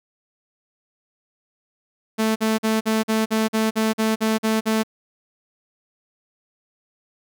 sawtooth tone bursts, 220 Hz, A3, in tune, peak -14 dBFS, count 12, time 2.18-4.835 s, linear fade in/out 20 ms, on 180 ms, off 45 ms, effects none

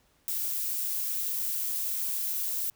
violet noise, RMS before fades -31 dBFS, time 0.28-2.7 s, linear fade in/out 0 ms, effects pink hiss -67 dBFS RMS until 2.75 s

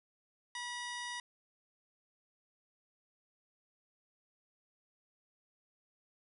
harmonic tone with a mistuned harmonic, 971 Hz, B5, 30 cents flat, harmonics 1 / 2 / 3 / 4 / 5 / 6 / 7 / 8 / 9 / 10, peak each -45 / -43 / -50 / -47 / -52 / -51 / -62 / -62 / -58 / -56 dBFS, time 0.55-1.2 s, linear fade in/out 2 ms, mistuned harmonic 4, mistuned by -83 cents, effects none

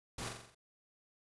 pink noise with echo, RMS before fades -42 dBFS, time 0.18-0.29 s, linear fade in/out 5 ms, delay 43 ms, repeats 6, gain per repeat -4 dB, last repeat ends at 0.548 s, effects resampled to 24000 Hz

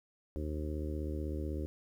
harmonic tone, 76 Hz, D#2, 40 cents flat, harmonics 1 / 2 / 3 / 4 / 5 / 6 / 7, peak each -36 / -47 / -46 / -42 / -44 / -50 / -48 dBFS, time 0.36-1.66 s, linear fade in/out 0 ms, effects 11-bit

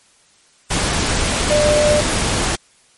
sine tone in noise, 597 Hz, D5, 28 cents sharp, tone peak -12 dBFS, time 1.5-2.01 s, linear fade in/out 10 ms, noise pink, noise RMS -18 dBFS, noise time 0.7-2.56 s, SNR +3 dB, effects white hiss -53 dBFS RMS until 2.97 s + MP3 48 kbps

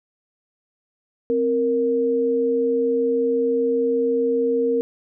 sine tone pair together, 261.6 / 466.7 Hz, C4 / A#4, 0 / +2 cents, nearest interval minor seventh, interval 1002 cents, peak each -24 / -18 dBFS, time 1.3-4.81 s, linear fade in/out 0 ms, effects none

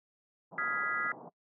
white band-pass noise, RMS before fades -49 dBFS, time 0.51-1.3 s, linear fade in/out 20 ms, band 140 to 1000 Hz, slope 48 dB/octave
sine chord, F half-diminished seventh, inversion third, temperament equal with one note detuned, 1253.2 / 1396.9 / 1661.2 / 1975.5 Hz, Eb6 / F6 / Ab6 / Cb7, +12 / 0 / 0 / 0 cents, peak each -36 dBFS, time 0.58-1.12 s, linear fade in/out 2 ms
effects noise-tail reverb RT60 0.1 s tail -23 dB re dry

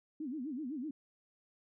sine tone with vibrato, 277.2 Hz, C#4, in tune, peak -37 dBFS, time 0.2-0.91 s, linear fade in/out 5 ms, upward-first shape sine, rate 7.9 Hz, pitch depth 250 cents each way, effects none

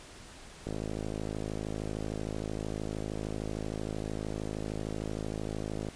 click train, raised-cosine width 2 ms, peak -22 dBFS, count 278, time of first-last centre 0.67-5.887 s, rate 53.1 Hz, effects pink hiss -50 dBFS RMS until 5.95 s + resampled to 22050 Hz

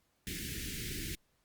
pink band-stop noise, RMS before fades -40 dBFS, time 0.27-1.15 s, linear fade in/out 0 ms, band 400 to 1700 Hz, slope 48 dB/octave, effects pink hiss -75 dBFS RMS until 1.44 s + Opus 48 kbps

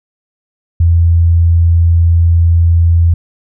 sine tone, 84.3 Hz, E2, 39 cents sharp, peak -5 dBFS, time 0.8-3.14 s, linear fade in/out 5 ms, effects none

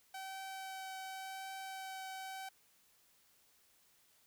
sawtooth tone with vibrato, 766 Hz, G5, 40 cents flat, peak -40 dBFS, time 0.14-2.49 s, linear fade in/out 5 ms, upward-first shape triangle, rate 0.9 Hz, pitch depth 10 cents each way, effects white hiss -70 dBFS RMS until 4.26 s

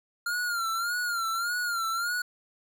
square tone with vibrato, 1396.9 Hz, F6, in tune, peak -28 dBFS, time 0.26-2.22 s, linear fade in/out 5 ms, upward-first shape sine, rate 1.7 Hz, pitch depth 83 cents each way, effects none

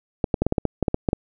clicks, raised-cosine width 2 ms, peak -6 dBFS, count 12, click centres 0.242 / 0.342 / 0.42 / 0.466 / 0.524 / 0.582 / 0.653 / 0.827 / 0.882 / 0.944 / 1.088 / 1.131 s, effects none

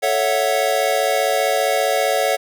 square chord, F# minor seventh, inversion first, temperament equal with one note detuned, 440 / 554.4 / 659.3 / 734.5 Hz, A4 / C#5 / E5 / F#5, 0 / 0 / 0 / -13 cents, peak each -25 / -21 / -23 / -22 dBFS, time 0.02-2.37 s, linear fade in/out 20 ms, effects none

